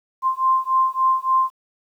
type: beating tone pair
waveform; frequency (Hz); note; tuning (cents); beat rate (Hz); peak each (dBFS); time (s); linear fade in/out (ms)
sine; 1046.5 / 1050; C6 / C6; 0 / +6; 3.5; -19; 0.22-1.51; 50
effects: 9-bit